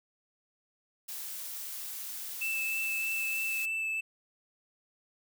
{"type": "noise", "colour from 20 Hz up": "blue", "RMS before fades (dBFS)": -40, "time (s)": [1.08, 3.66], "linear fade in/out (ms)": 10}
{"type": "tone with vibrato", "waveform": "triangle", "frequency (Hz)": 2637, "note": "E7", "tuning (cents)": 0, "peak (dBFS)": -29, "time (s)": [2.41, 4.01], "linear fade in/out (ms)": 10, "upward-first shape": "sine", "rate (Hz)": 3.2, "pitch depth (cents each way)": 10}
{"effects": []}